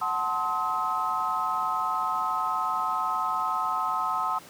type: chord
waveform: sine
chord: F# diminished seventh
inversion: none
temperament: equal with one note detuned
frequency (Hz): 740 / 880 / 1046.5 / 1277.3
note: F#5 / A5 / C6 / Eb6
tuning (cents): 0 / 0 / 0 / +45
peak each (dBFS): -33 / -32 / -30 / -28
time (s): 0.01-4.39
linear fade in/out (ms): 10
effects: pink hiss -48 dBFS RMS until 4.49 s + high-pass 150 Hz 12 dB/octave